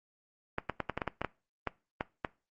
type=clicks; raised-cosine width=0.5 ms; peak=-16 dBFS; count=12; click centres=0.584 / 0.697 / 0.803 / 0.897 / 0.976 / 1.018 / 1.077 / 1.216 / 1.247 / 1.673 / 2.009 / 2.248 s; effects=noise-tail reverb RT60 0.3 s tail -21 dB re dry + Opus 24 kbps